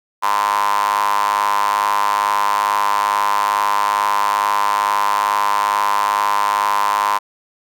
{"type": "tone with high-pass filter", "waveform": "sawtooth", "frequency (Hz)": 102.3, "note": "G#2", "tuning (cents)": -26, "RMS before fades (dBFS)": -17, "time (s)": [0.22, 7.19], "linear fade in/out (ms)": 20, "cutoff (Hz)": 990, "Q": 9.5, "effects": []}